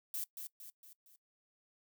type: noise with echo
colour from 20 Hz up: violet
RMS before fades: -39 dBFS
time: 0.14-0.24 s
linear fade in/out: 2 ms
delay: 230 ms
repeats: 4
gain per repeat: -6 dB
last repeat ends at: 1.16 s
effects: noise-tail reverb RT60 0.1 s tail -21 dB re dry